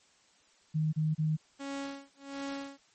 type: tone bursts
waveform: sine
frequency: 155.6 Hz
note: D#3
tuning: in tune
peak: -26 dBFS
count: 3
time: 0.74-1.37 s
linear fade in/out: 20 ms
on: 190 ms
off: 30 ms
type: tone with tremolo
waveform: sawtooth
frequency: 277.2 Hz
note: C#4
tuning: in tune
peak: -31 dBFS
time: 1.59-2.78 s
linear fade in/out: 20 ms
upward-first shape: sine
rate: 1.4 Hz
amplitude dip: 100%
effects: white hiss -65 dBFS RMS until 2.94 s + MP3 32 kbps